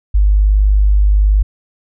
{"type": "tone", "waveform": "sine", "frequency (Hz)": 50.6, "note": "G#1", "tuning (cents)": -44, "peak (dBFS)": -7, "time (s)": [0.14, 1.43], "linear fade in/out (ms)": 10, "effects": []}